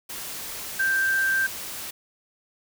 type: tone in noise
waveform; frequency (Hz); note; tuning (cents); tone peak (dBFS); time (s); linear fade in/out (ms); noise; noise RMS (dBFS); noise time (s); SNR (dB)
sine; 1571; G6; +3; -20; 0.79-1.47; 10; white; -35; 0.09-1.91; +12
effects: none